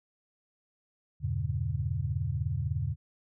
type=chord; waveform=sine; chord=E diminished seventh; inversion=none; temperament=just; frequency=82.41 / 98.89 / 118.67 / 142.4 Hz; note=E2 / G2 / Bb2 / Db3; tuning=0 / +16 / +31 / +47 cents; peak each=-34 dBFS; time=1.2-2.96 s; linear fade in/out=50 ms; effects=none